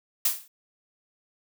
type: noise with exponential decay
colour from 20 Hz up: blue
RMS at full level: -19 dBFS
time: 0.25-0.48 s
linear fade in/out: 5 ms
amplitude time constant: 50 ms
effects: none